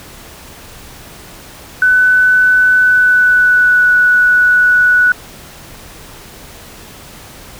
sine tone with pitch glide, 1500 to 1475.9 Hz, F#6 to F#6, +23 to -5 cents, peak -6 dBFS, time 1.82-5.12 s, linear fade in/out 2 ms, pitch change -28 cents, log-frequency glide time 2.8-3.92 s, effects pink hiss -35 dBFS RMS until 7.59 s

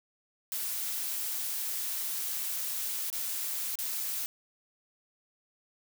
blue noise with dropouts, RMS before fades -34 dBFS, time 0.52-4.26 s, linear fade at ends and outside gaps 0 ms, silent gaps 3.101-3.128 / 3.755-3.788 s, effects none

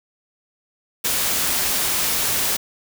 white noise, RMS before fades -21 dBFS, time 1.04-2.57 s, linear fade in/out 10 ms, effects none

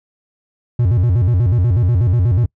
triangle tone with vibrato, 103.83 Hz, G#2, in tune, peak -9 dBFS, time 0.79-2.46 s, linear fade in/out 5 ms, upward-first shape square, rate 8.2 Hz, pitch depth 260 cents each way, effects noise-tail reverb RT60 0.1 s tail -26 dB re dry

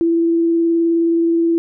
sine tone with vibrato, 334.2 Hz, E4, 24 cents sharp, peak -12 dBFS, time 0.01-1.58 s, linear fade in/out 0 ms, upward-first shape sine, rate 19 Hz, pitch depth 11 cents each way, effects none

